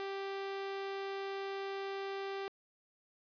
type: tone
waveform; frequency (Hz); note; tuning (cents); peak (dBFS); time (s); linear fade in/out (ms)
sawtooth; 392; G4; 0; -34; 0-2.48; 0
effects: resampled to 11025 Hz + 10-bit